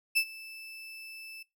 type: tone with ADSR envelope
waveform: 35% pulse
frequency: 2637 Hz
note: E7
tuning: in tune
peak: -20 dBFS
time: 0.15-1.43 s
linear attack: 21 ms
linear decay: 71 ms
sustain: -22 dB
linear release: 7 ms
effects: noise-tail reverb RT60 0.2 s tail -21 dB re dry